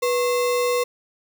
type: tone with sample-and-hold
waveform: sine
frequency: 489.9 Hz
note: B4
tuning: 14 cents flat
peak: -18 dBFS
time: 0.02-0.84 s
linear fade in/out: 10 ms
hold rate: 1575 Hz
effects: none

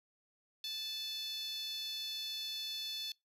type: tone with high-pass filter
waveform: 10% pulse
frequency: 873 Hz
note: A5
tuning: 14 cents flat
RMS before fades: -41 dBFS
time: 0.64-3.12 s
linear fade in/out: 2 ms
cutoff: 3800 Hz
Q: 5.4
effects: noise-tail reverb RT60 0.2 s tail -25 dB re dry + resampled to 32000 Hz

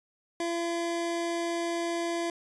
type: tone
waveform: 25% pulse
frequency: 339.4 Hz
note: F4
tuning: 49 cents flat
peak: -25 dBFS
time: 0.4-2.3 s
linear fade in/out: 2 ms
effects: resampled to 22050 Hz

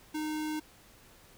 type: tone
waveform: square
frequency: 307.6 Hz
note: D#4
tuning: 20 cents flat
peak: -33 dBFS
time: 0.14-0.6 s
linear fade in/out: 10 ms
effects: pink hiss -58 dBFS RMS until 1.37 s

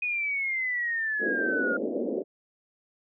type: exponential sweep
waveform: sine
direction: down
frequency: 2491 to 1409 Hz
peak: -26 dBFS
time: 0.02-1.77 s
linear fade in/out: 5 ms
type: band-pass noise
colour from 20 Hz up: pink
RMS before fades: -30 dBFS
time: 1.19-2.24 s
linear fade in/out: 50 ms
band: 230 to 570 Hz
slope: 48 dB/octave
effects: none

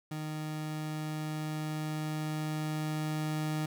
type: tone with level ramp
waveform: 30% pulse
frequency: 154.2 Hz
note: D#3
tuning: 15 cents flat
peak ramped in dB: -33 to -28 dBFS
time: 0.11-3.66 s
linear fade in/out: 5 ms
effects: none

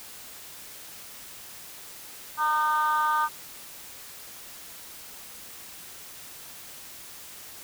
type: tone cluster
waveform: sine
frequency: 920 / 1216 / 1532 Hz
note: A#5 / D#6 / G6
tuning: -23 / -40 / -40 cents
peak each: -24 / -23 / -29 dBFS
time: 2.37-3.29 s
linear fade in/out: 50 ms
effects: tanh soft clip ceiling -17 dBFS + white hiss -44 dBFS RMS until 7.63 s

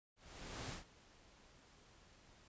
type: noise with ADSR envelope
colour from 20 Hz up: pink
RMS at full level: -45 dBFS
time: 0.16-2.48 s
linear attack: 540 ms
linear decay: 140 ms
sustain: -20 dB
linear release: 6 ms
effects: resampled to 16000 Hz

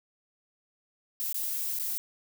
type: noise with dropouts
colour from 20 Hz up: violet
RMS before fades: -32 dBFS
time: 1.2-1.98 s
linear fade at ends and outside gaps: 0 ms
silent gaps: 1.327-1.344 / 1.788-1.797 s
effects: none

